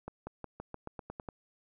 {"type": "accelerating click train", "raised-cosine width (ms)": 1, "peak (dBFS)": -26, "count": 10, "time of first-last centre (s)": [0.08, 1.288], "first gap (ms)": 190, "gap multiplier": 0.91, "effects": []}